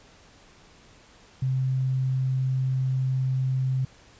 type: tone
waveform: sine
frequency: 130.81 Hz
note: C3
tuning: in tune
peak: -22 dBFS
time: 1.42-3.85 s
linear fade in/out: 5 ms
effects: pink hiss -54 dBFS RMS until 4.19 s + resampled to 16000 Hz